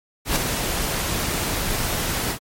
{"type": "noise with ADSR envelope", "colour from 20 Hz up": "pink", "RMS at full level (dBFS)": -18, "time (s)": [0.25, 2.39], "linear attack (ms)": 110, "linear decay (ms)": 8, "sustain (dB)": -6, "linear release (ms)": 85, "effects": ["MP3 64 kbps"]}